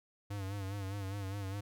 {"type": "tone with vibrato", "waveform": "square", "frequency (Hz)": 98.6, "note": "G2", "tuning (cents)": 11, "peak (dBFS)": -38, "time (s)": [0.3, 1.61], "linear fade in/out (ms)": 10, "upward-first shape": "sine", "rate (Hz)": 4.9, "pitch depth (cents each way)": 66, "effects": []}